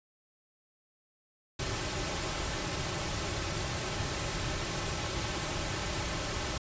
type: noise with comb filter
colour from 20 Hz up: pink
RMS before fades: -34 dBFS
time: 1.59-6.58 s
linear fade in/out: 5 ms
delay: 4.2 ms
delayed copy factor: -0.5
effects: resampled to 16000 Hz